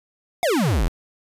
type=exponential sweep; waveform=square; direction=down; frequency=754 to 34.35 Hz; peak=-18 dBFS; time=0.43-0.88 s; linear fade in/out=0 ms; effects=resampled to 32000 Hz